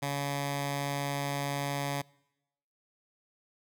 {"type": "tone with notch filter", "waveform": "10% pulse", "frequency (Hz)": 141.4, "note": "C#3", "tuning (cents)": 35, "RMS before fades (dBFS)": -33, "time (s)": [0.02, 2.02], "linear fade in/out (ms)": 10, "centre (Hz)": 370, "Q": 1.2, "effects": ["noise-tail reverb RT60 0.9 s tail -25 dB re dry"]}